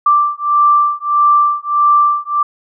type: beating tone pair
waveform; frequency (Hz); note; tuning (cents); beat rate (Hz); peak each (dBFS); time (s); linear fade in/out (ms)
sine; 1174.7 / 1176.3; D6 / D6; 0 / +2; 1.6; -12; 0.06-2.43; 5
effects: none